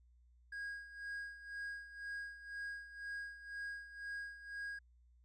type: tone with tremolo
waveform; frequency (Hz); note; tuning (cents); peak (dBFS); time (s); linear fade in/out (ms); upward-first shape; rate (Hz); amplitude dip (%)
triangle; 1638; G#6; -24; -39; 0.52-4.79; 5; sine; 2; 75
effects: added 60 Hz sine -64 dBFS peak until 5.24 s + resampled to 24000 Hz